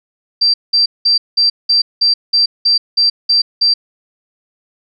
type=tone bursts; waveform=sine; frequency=4699 Hz; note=D8; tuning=in tune; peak=-8 dBFS; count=11; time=0.41-3.74 s; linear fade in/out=10 ms; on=130 ms; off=190 ms; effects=none